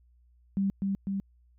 sine tone with echo, 196 Hz, G3, in tune, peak -24 dBFS, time 0.57-0.7 s, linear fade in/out 0 ms, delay 250 ms, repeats 2, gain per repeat -2 dB, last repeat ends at 1.2 s, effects added 60 Hz sine -59 dBFS peak until 1.58 s

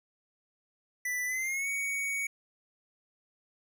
square tone with pitch glide, 1983 to 2239 Hz, B6 to C#7, +7 to +17 cents, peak -31 dBFS, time 1.05-2.27 s, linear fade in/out 5 ms, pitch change +210 cents, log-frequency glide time 1.26-1.68 s, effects none

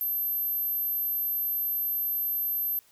sine tone, 12370 Hz, G9, 24 cents flat, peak -26 dBFS, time 0.01-2.79 s, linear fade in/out 0 ms, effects white hiss -61 dBFS RMS until 2.91 s

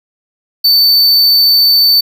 square tone, 4537 Hz, C#8, 39 cents sharp, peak -6 dBFS, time 0.64-2.01 s, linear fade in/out 10 ms, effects none

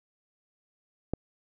click, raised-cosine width 2 ms, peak -15 dBFS, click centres 1.136 s, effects none

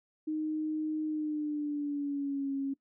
sine tone with pitch glide, 309.7 to 274.3 Hz, D#4 to C#4, -8 to -18 cents, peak -30 dBFS, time 0.27-2.74 s, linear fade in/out 10 ms, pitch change -210 cents, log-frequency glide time 1.05-2.53 s, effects noise-tail reverb RT60 0.1 s tail -20 dB re dry

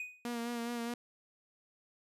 triangle tone with exponential decay, 2489 Hz, D#7, in tune, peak -34 dBFS, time 0-0.29 s, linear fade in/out 2 ms, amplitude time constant 63 ms
sawtooth tone with vibrato, 236.4 Hz, A#3, 24 cents sharp, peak -32 dBFS, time 0.25-0.94 s, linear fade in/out 2 ms, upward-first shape sine, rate 4.8 Hz, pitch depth 30 cents each way
effects resampled to 32000 Hz

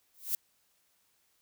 violet noise with exponential growth, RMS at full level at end -27 dBFS, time 0.14-0.35 s, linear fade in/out 2 ms, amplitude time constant 45 ms, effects white hiss -72 dBFS RMS until 1.41 s

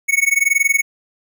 square tone with amplitude modulation, 2217 Hz, C#7, in tune, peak -10 dBFS, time 0.08-0.82 s, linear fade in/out 20 ms, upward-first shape sine, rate 21.1 Hz, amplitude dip 95%, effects none

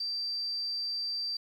sine tone, 4682 Hz, D8, 6 cents flat, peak -31 dBFS, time 0-1.37 s, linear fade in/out 5 ms, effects 10-bit

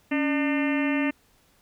harmonic tone with a mistuned harmonic, 300.6 Hz, D4, 40 cents sharp, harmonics 1 / 2 / 3 / 4 / 5 / 6 / 7 / 8 / 9 / 10, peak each -23 / -33 / -38 / -39 / -42 / -33 / -34 / -38 / -36 / -47 dBFS, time 0.11-1.11 s, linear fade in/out 10 ms, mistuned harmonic 1, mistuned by -120 cents, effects pink hiss -62 dBFS RMS until 1.61 s

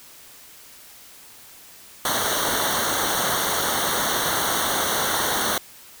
pink noise with comb filter, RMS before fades -23 dBFS, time 2.05-5.58 s, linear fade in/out 2 ms, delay 0.4 ms, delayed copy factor -0.95, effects white hiss -46 dBFS RMS until 6 s

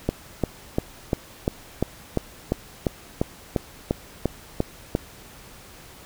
click train, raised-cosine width 2 ms, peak -7 dBFS, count 15, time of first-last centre 0.09-4.951 s, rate 2.88 Hz, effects pink hiss -46 dBFS RMS until 6.05 s

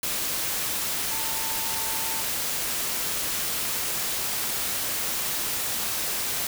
sine tone in noise, 894 Hz, A5, 27 cents sharp, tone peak -37 dBFS, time 1.11-2.22 s, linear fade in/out 2 ms, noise white, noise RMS -28 dBFS, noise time 0.03-6.47 s, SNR -12 dB, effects none

